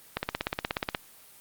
click train, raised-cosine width 0.3 ms, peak -11 dBFS, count 14, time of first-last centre 0.17-0.948 s, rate 16.7 Hz, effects white hiss -53 dBFS RMS until 1.4 s + Opus 24 kbps

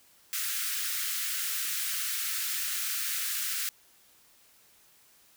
white high-pass noise, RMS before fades -32 dBFS, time 0.33-3.69 s, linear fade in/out 0 ms, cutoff 1300 Hz, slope 48 dB/octave, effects white hiss -61 dBFS RMS until 5.36 s

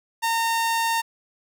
sawtooth tone, 915 Hz, A#5, 32 cents flat, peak -17 dBFS, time 0.22-1.02 s, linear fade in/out 20 ms, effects none

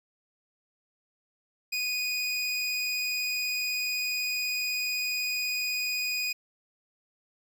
25% pulse tone, 2479 Hz, D#7, 7 cents flat, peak -24 dBFS, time 1.72-6.33 s, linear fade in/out 10 ms, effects none

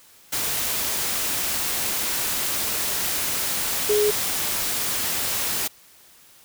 sine tone in noise, 418.5 Hz, G#4, 13 cents sharp, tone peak -17 dBFS, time 3.89-4.11 s, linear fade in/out 10 ms, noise white, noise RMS -25 dBFS, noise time 0.32-5.68 s, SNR +5 dB, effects white hiss -52 dBFS RMS until 6.44 s

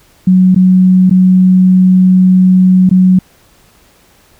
sine tone with dropouts, 185 Hz, F#3, in tune, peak -3 dBFS, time 0.27-3.19 s, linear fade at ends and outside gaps 5 ms, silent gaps 0.547-0.56 / 1.097-1.109 / 2.893-2.911 s, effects pink hiss -47 dBFS RMS until 4.39 s

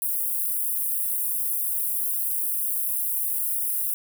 white high-pass noise, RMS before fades -26 dBFS, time 0.02-3.94 s, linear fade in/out 0 ms, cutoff 9600 Hz, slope 48 dB/octave, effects none

